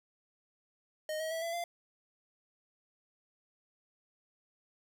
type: tone with pitch steps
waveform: square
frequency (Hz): 619 / 636 / 653.5 / 671.5 / 690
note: D#5 / D#5 / E5 / E5 / F5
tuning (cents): -9 / +38 / -15 / +32 / -21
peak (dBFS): -35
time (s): 1.09-1.64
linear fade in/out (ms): 2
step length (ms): 110
effects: 11-bit